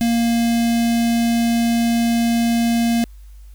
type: tone with notch filter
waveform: square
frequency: 233.1 Hz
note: A#3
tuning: in tune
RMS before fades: -17 dBFS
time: 0.01-3.04 s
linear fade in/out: 0 ms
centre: 1200 Hz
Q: 1.1
effects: added 50 Hz sine -37 dBFS peak until 3.54 s + white hiss -58 dBFS RMS until 3.54 s